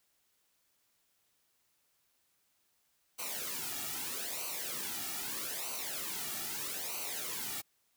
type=noise with flanger; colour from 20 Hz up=white; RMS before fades=-39 dBFS; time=3.18-7.62 s; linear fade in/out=20 ms; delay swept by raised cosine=0.57 to 1.97 ms; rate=0.79 Hz; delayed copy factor=-0.75; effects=white hiss -75 dBFS RMS until 7.96 s